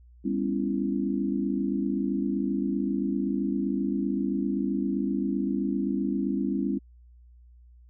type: chord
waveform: sine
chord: C# half-diminished seventh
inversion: second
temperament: just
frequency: 199.57 / 249.5 / 277.2 / 332.6 Hz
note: G3 / B3 / C#4 / E4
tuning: +31 / +18 / 0 / +16 cents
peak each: -29 / -32 / -29 / -32 dBFS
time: 0.24-6.79 s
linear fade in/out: 20 ms
effects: added 60 Hz sine -50 dBFS peak until 7.89 s